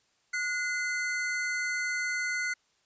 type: tone pair together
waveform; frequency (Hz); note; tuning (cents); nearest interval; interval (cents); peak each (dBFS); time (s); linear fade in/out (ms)
square; 1455 / 2058; F#6 / C7; -29 / -29; tritone; 600; -33 / -32; 0.33-2.54; 10
effects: white hiss -70 dBFS RMS until 2.85 s + resampled to 16000 Hz